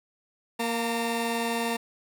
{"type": "tone pair together", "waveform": "15% pulse", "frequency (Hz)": [232.6, 910.7], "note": ["A#3", "A#5"], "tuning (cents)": [-4, -41], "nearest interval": "2 octaves", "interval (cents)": 2363, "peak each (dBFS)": [-21, -26], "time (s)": [0.59, 1.77], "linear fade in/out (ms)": 10, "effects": []}